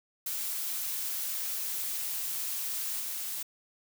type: noise with level steps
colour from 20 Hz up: blue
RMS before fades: -34 / -36 dBFS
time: 0.26-3.43 s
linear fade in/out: 5 ms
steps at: 3 s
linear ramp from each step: 2 ms
effects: none